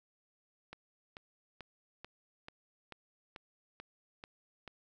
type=click train; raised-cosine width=0.3 ms; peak=-30 dBFS; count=10; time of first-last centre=0.73-4.677 s; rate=2.28 Hz; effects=none